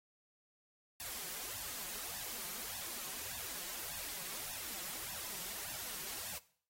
white noise with flanger, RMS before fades -44 dBFS, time 1-6.38 s, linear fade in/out 0 ms, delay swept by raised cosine 1.1 to 5.6 ms, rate 1.7 Hz, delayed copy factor +0.9, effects noise-tail reverb RT60 0.5 s tail -18 dB re dry + AAC 48 kbps

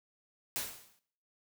white noise with exponential decay, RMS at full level -33 dBFS, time 0.56-0.99 s, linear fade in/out 0 ms, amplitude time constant 92 ms, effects noise-tail reverb RT60 0.6 s tail -18 dB re dry

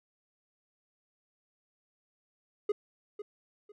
triangle tone with echo, 415.3 Hz, G#4, in tune, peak -23 dBFS, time 2.69-2.72 s, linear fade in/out 5 ms, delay 500 ms, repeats 2, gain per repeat -12 dB, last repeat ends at 3.72 s, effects none

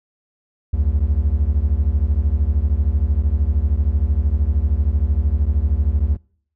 triangle beating tone pair, 65.9 / 78.9 Hz, C2 / D#2, +13 / +25 cents, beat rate 13 Hz, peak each -16 dBFS, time 0.73-6.17 s, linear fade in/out 10 ms, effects noise-tail reverb RT60 0.6 s tail -25 dB re dry

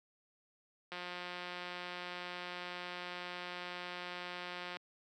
click train, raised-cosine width 0.3 ms, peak -27 dBFS, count 686, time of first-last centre 0.92-4.768 s, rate 178 Hz, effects high-pass 200 Hz 12 dB/octave

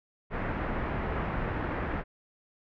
pink low-pass noise, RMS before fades -32 dBFS, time 0.3-2.04 s, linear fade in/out 50 ms, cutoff 2000 Hz, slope 24 dB/octave, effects none

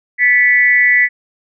sine tone with amplitude modulation, 1975.5 Hz, B6, in tune, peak -4 dBFS, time 0.18-1.09 s, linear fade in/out 50 ms, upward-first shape sine, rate 238 Hz, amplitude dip 80%, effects none

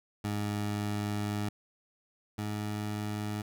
20% pulse tone pair in turn, 103.83 / 105.1 Hz, G#2 / G#2, 0 / +21 cents, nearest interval unison, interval 21 cents, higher second, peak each -26 / -28 dBFS, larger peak first, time 0.24-1.49 / 2.38-3.42 s, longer first, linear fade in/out 5 ms, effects none

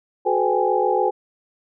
sine tone cluster, 369.8 / 430 / 507 / 791 / 838 Hz, F#4 / A4 / B4 / G5 / G#5, -1 / -40 / +45 / +15 / +15 cents, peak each -23 dBFS, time 0.25-1.11 s, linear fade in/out 20 ms, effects none

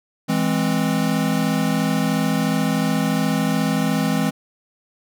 square chord, E augmented, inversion none, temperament equal, 164.81 / 207.7 / 261.6 Hz, E3 / G#3 / B#3, 0 / 0 / 0 cents, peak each -23 dBFS, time 0.28-4.31 s, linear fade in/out 20 ms, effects none

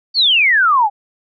sine exponential sweep, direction down, 4635 to 785 Hz, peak -9 dBFS, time 0.14-0.9 s, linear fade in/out 50 ms, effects none

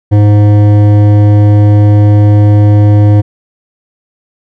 sine tone with hard clipping, 103.83 Hz, G#2, in tune, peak -4 dBFS, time 0.11-3.22 s, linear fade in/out 20 ms, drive 12 dB, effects none

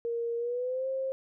sine tone with pitch glide, 467.4 to 530.7 Hz, A#4 to C5, +5 to +24 cents, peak -29 dBFS, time 0.05-1.12 s, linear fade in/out 0 ms, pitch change +219 cents, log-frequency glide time 0.37-0.88 s, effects none

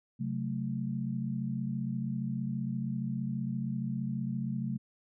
sine chord, F# diminished, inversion second, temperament equal with one note detuned, 133.79 / 185 / 220 Hz, C3 / F#3 / A3, +39 / 0 / 0 cents, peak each -35 / -37 / -35 dBFS, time 0.19-4.78 s, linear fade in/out 20 ms, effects none

